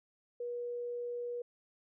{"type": "tone", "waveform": "sine", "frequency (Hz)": 482.2, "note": "B4", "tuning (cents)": -41, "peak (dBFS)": -36, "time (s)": [0.4, 1.42], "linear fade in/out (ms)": 5, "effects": []}